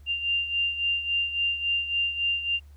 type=beating tone pair; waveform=sine; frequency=2788 / 2791.6 Hz; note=F7 / F7; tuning=-4 / -1 cents; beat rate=3.6 Hz; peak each=-25 / -31 dBFS; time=0.06-2.6 s; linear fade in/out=50 ms; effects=added 72 Hz sine -46 dBFS peak until 2.76 s + pink hiss -65 dBFS RMS until 2.76 s